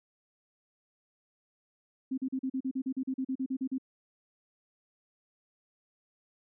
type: tone bursts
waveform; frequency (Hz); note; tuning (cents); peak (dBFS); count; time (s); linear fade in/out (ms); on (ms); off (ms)
sine; 262.7; C4; +7; -29; 16; 2.11-3.783; 10; 68; 39
effects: none